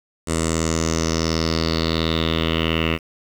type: tone with low-pass filter sweep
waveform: 10% pulse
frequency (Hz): 81.4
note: E2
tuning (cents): -21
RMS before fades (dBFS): -21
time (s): 0.26-2.99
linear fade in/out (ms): 50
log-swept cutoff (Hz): 8500 to 2600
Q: 5.2
effects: 7-bit